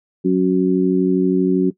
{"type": "harmonic tone", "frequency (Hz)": 92.6, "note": "F#2", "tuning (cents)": 2, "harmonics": [2, 3, 4], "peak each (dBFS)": [-17, -17, -17], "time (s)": [0.24, 1.71], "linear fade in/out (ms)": 20, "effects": ["noise-tail reverb RT60 0.1 s tail -18 dB re dry"]}